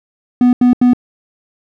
triangle tone bursts, 246.9 Hz, B3, in tune, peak -4 dBFS, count 3, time 0.41-0.934 s, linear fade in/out 2 ms, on 120 ms, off 82 ms, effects none

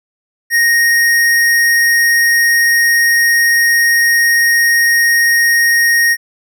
square tone, 1864.7 Hz, A#6, in tune, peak -9 dBFS, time 0.5-6.17 s, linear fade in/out 50 ms, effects none

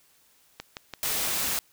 click train, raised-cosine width 0.2 ms, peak -18 dBFS, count 6, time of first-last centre 0.6-1.443 s, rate 5.93 Hz
white noise, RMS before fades -28 dBFS, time 1.03-1.59 s, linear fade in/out 0 ms
effects white hiss -62 dBFS RMS until 1.72 s

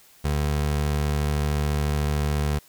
25% pulse tone, 73.8 Hz, D2, 9 cents sharp, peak -18 dBFS, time 0.24-2.59 s, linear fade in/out 10 ms, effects white hiss -54 dBFS RMS until 2.68 s

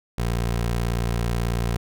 20% pulse tone, 58.27 Hz, A#1, in tune, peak -17 dBFS, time 0.18-1.77 s, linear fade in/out 5 ms, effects none

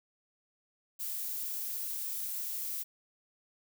violet noise, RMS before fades -37 dBFS, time 0.99-2.84 s, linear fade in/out 20 ms, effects none

